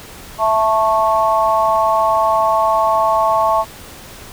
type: chord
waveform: sine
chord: A major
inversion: second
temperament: just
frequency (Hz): 660 / 880 / 1100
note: E5 / A5 / C#6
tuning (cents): +2 / 0 / -14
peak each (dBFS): -16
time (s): 0.38-3.65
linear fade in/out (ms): 50
effects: pink hiss -36 dBFS RMS until 4.32 s